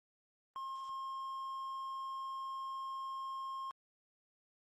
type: tone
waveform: triangle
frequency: 1069 Hz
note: C6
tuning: 37 cents sharp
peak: -38 dBFS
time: 0.56-3.71 s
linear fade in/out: 0 ms
effects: Opus 24 kbps